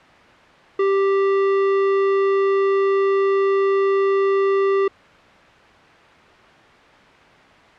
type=tone with hard clipping; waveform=sine; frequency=392 Hz; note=G4; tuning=in tune; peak=-17 dBFS; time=0.79-4.88 s; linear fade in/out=5 ms; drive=18 dB; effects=white hiss -46 dBFS RMS until 7.78 s + low-pass 2000 Hz 12 dB/octave